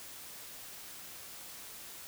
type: silence
effects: white hiss -48 dBFS RMS until 2.07 s